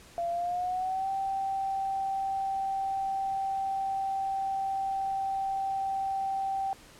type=tone with pitch glide; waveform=sine; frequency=685 to 777.8 Hz; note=F5 to G5; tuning=-34 to -14 cents; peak=-28 dBFS; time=0.18-6.73 s; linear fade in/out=0 ms; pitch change=+220 cents; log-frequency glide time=0.3-1.09 s; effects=pink hiss -53 dBFS RMS until 6.99 s + low-pass 11000 Hz 12 dB/octave